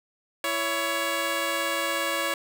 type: tone pair together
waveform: 10% pulse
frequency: 332.6 / 560 Hz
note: E4 / C#5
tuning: +16 / +18 cents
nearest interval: major sixth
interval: 902 cents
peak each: -23 / -18 dBFS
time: 0.44-2.34 s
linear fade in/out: 2 ms
effects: none